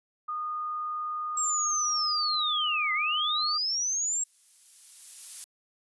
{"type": "tone", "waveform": "sine", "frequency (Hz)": 1228, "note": "D#6", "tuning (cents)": -23, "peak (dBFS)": -30, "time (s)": [0.28, 3.58], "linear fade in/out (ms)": 10}
{"type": "linear two-way sweep", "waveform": "sine", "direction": "down then up", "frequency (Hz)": [7630, 2000, 7630], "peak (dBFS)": -26, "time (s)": [1.37, 4.24], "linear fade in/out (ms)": 5, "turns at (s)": 2.93}
{"type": "noise with exponential growth", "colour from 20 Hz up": "violet", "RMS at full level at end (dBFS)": -34, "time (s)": [3.41, 5.44], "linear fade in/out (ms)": 0, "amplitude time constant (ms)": 440}
{"effects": ["resampled to 24000 Hz"]}